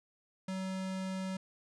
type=tone; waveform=square; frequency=189 Hz; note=F#3; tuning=37 cents sharp; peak=-36 dBFS; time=0.48-1.37 s; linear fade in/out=5 ms; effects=resampled to 22050 Hz + 13-bit